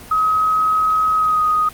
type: tone with pitch glide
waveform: sine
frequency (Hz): 1270 to 1246.7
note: D#6 to D#6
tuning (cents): +35 to +3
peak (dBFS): -13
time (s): 0.11-1.69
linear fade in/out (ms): 5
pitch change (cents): -32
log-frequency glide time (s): 1.15-1.43
effects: pink hiss -38 dBFS RMS until 1.73 s + Opus 32 kbps